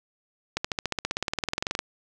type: accelerating click train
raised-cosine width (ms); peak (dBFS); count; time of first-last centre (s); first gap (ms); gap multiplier
0.2; -9; 23; 0.57-1.791; 75; 0.97
effects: none